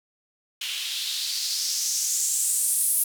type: noise with band-pass filter sweep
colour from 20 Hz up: blue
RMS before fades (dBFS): -26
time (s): 0.61-3.04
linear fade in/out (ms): 5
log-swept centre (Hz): 2900 to 11000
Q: 3.1
effects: none

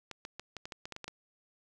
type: clicks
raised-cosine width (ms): 0.2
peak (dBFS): -24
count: 11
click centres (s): 0.113 / 0.251 / 0.396 / 0.567 / 0.655 / 0.722 / 0.855 / 0.923 / 0.964 / 1.043 / 1.08
effects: none

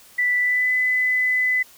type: tone with pitch glide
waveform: sine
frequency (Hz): 1975.5 to 2008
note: B6 to B6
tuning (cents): 0 to +28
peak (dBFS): -17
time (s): 0.18-1.63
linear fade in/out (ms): 10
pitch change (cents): +28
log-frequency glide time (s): 0.39-0.72
effects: white hiss -49 dBFS RMS until 1.77 s

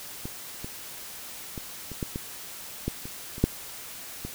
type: clicks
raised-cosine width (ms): 3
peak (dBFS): -21 / -23 / -22 / -25 / -16 / -18 / -14 / -25 / -26 / -6 / -21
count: 11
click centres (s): 0.255 / 0.645 / 1.578 / 1.917 / 2.028 / 2.159 / 2.88 / 3.055 / 3.381 / 3.44 / 4.25
effects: white hiss -41 dBFS RMS until 4.34 s

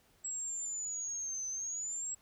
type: linear two-way sweep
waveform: sine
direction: down then up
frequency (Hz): 7710 to 6100 to 7710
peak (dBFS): -36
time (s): 0.24-2.15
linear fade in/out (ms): 10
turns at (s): 1.48
effects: pink hiss -68 dBFS RMS until 2.21 s

